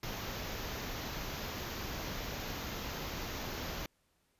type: band-stop noise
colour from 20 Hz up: pink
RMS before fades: -40 dBFS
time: 0.03-3.86 s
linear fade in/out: 2 ms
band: 6800 to 12000 Hz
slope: 96 dB/octave
effects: pink hiss -75 dBFS RMS until 4.39 s + resampled to 32000 Hz